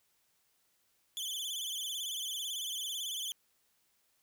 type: tone with vibrato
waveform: sawtooth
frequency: 3265 Hz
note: G#7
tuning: 30 cents flat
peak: -33 dBFS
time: 1.17-3.32 s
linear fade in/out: 0 ms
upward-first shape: sine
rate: 18 Hz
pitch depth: 130 cents each way
effects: white hiss -74 dBFS RMS until 4.22 s